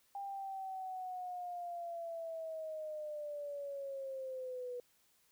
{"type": "linear sweep", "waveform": "sine", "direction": "down", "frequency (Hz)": [800, 488], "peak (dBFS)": -40, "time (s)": [0.15, 4.8], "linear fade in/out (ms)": 2, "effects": ["white hiss -72 dBFS RMS until 5.31 s"]}